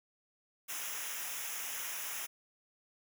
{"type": "noise with comb filter", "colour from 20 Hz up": "white", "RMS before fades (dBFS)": -40, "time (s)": [0.68, 2.27], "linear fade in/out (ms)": 20, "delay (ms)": 0.23, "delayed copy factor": -0.8, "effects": []}